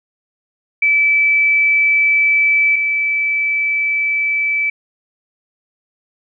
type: tone pair in turn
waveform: sine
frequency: 2310 / 2310 Hz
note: D7 / D7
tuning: -29 / -29 cents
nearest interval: unison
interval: 0 cents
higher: neither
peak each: -10 / -14 dBFS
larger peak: first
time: 0.82-2.76 / 2.76-4.7 s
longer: neither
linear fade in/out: 5 ms
effects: none